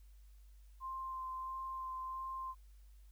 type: tone with vibrato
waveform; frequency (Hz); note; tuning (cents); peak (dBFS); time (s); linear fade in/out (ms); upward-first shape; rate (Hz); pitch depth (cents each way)
sine; 1046.5; C6; 0; -40; 0.8-2.55; 50; sine; 1.5; 12
effects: added 50 Hz sine -56 dBFS peak until 3.11 s + white hiss -75 dBFS RMS until 3.11 s